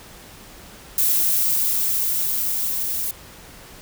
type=noise with level ramp; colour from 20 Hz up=violet; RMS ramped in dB=-18 to -25 dBFS; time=0.98-3.11 s; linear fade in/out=2 ms; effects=pink hiss -43 dBFS RMS until 3.81 s